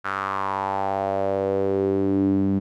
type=tone with band-pass filter sweep; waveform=sawtooth; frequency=97.6 Hz; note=G2; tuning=7 cents flat; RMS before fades=-23 dBFS; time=0.04-2.6 s; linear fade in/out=20 ms; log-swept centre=1400 to 230 Hz; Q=4.5; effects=none